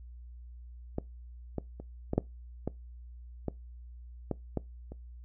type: clicks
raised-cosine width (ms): 2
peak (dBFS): -18 / -19 / -29 / -17 / -11 / -18 / -18 / -17 / -17 / -30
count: 10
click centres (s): 0.984 / 1.583 / 1.8 / 2.134 / 2.18 / 2.676 / 3.483 / 4.313 / 4.573 / 4.92
effects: noise-tail reverb RT60 0.2 s tail -22 dB re dry + added 60 Hz sine -45 dBFS peak until 5.24 s